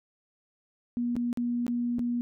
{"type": "tone with dropouts", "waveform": "sine", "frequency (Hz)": 240.4, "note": "B3", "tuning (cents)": -46, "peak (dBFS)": -26, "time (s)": [0.97, 2.21], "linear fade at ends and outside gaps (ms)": 0, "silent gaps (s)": [[1.155, 1.165], [1.329, 1.373], [1.666, 1.68], [1.985, 1.993]], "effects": []}